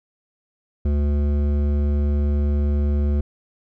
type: tone with hard clipping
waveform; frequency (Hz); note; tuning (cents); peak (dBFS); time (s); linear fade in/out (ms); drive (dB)
triangle; 72.5; D2; -22; -19; 0.85-3.21; 5; 16
effects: none